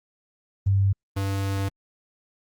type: tone pair in turn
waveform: sine / square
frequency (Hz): 98 / 98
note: G2 / G2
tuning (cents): 0 / 0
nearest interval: unison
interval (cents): 0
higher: neither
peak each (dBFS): -17 / -24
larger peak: first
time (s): 0.66-0.93 / 1.16-1.69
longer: second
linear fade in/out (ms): 10
effects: Opus 24 kbps